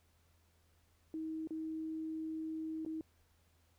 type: tone with dropouts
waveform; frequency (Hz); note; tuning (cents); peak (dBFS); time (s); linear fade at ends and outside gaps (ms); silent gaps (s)
sine; 317.7; D#4; +36; -38; 1.14-3.01; 1; 1.473-1.507 / 2.85-2.862
effects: added 82 Hz sine -70 dBFS peak until 3.78 s + pink hiss -74 dBFS RMS until 3.78 s